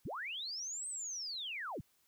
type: linear two-way sweep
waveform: sine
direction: up then down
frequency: 55 to 8372 to 55 Hz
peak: -39 dBFS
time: 0.05-1.81 s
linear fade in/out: 5 ms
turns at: 0.88 s
effects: white hiss -73 dBFS RMS until 2.07 s